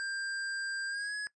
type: tone with pitch glide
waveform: square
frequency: 1590 to 1681.6 Hz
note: G6 to G#6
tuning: +24 to +21 cents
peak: -35 dBFS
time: 0-1.27 s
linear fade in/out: 0 ms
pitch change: +97 cents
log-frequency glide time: 0.87-1.15 s
effects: noise-tail reverb RT60 0.1 s tail -20 dB re dry + resampled to 22050 Hz